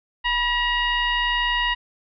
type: tone with frequency modulation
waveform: sine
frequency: 1913 Hz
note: A#6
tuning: 44 cents sharp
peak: -19 dBFS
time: 0.24-1.75 s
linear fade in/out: 20 ms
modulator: 936 Hz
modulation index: 1.3
effects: none